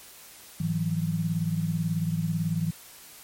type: tone cluster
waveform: sine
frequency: 104.8 / 161.9 / 180.1 Hz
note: G#2 / E3 / F#3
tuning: +16 / -31 / -46 cents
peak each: -33 / -26 / -31 dBFS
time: 0.6-2.71 s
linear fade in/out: 5 ms
effects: white hiss -48 dBFS RMS until 3.23 s + MP3 64 kbps